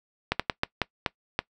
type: slowing click train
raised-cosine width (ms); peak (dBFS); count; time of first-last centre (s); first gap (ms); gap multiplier
0.3; -7; 7; 0.32-1.391; 76; 1.34
effects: noise-tail reverb RT60 0.1 s tail -22 dB re dry